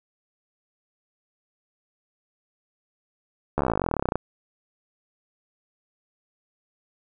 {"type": "slowing click train", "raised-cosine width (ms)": 1, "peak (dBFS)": -9, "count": 27, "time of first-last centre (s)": [3.58, 4.156], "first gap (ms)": 13, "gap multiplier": 1.04, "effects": []}